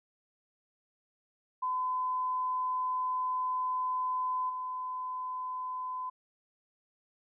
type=tone with level steps; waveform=sine; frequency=1015 Hz; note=B5; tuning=47 cents sharp; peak=-29 / -34 dBFS; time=1.62-6.1 s; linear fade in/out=10 ms; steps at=4.49 s; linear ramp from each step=10 ms; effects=none